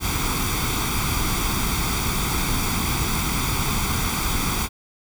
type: noise with comb filter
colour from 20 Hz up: pink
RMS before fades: -23 dBFS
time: 0-4.69 s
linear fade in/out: 50 ms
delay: 0.86 ms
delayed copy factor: +0.7
effects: none